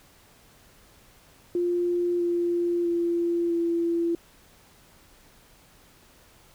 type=tone with pitch steps; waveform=sine; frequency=350.4 / 346.4 / 342.4 / 338.5 Hz; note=F4 / F4 / F4 / E4; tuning=+6 / -14 / -34 / +46 cents; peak=-22 dBFS; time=1.55-4.15 s; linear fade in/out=2 ms; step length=650 ms; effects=pink hiss -56 dBFS RMS until 6.54 s